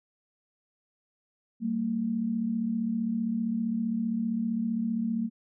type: tone pair together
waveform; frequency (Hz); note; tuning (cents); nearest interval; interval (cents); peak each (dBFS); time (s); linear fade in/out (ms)
sine; 193.3 / 228.6; G3 / A#3; -24 / -34; minor third; 290; -33 / -27; 1.6-5.3; 50
effects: none